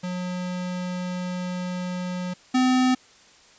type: tone pair in turn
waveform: square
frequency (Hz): 180.6 / 255.4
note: F#3 / C4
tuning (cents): -42 / -42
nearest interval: tritone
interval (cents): 600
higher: second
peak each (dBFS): -28 / -18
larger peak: second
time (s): 0.03-2.34 / 2.54-2.95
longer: first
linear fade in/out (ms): 10
effects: white hiss -53 dBFS RMS until 3.58 s + resampled to 16000 Hz